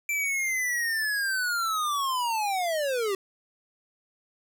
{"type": "linear sweep", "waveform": "square", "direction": "down", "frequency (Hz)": [2349, 376.5], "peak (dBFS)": -26, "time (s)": [0.09, 3.15], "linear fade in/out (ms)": 2, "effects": []}